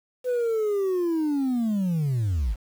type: linear sweep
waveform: sine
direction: down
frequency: 507 to 43.66 Hz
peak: -19 dBFS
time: 0.24-2.56 s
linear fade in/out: 50 ms
effects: tanh soft clip ceiling -21 dBFS + 8-bit